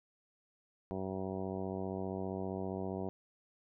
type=harmonic tone; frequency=95.1 Hz; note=F#2; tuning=48 cents sharp; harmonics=1 / 2 / 3 / 4 / 5 / 6 / 7 / 8 / 9 / 10; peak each=-45 / -41 / -45 / -42 / -46 / -49 / -46 / -50 / -56 / -53 dBFS; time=0.91-3.09 s; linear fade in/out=0 ms; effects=none